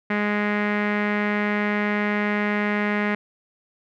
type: tone with low-pass filter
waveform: sawtooth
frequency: 207.7 Hz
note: G#3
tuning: in tune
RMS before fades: -23 dBFS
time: 0.1-3.15 s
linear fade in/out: 5 ms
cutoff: 2000 Hz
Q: 4.1
effects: none